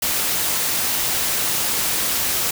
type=noise; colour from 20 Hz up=white; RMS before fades=-21 dBFS; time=0.02-2.51 s; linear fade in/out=5 ms; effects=none